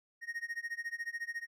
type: tone with tremolo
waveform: triangle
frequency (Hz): 1864.7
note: A#6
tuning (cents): 0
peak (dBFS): -32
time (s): 0.21-1.47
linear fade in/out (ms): 50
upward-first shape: sine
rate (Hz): 14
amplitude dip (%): 95
effects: none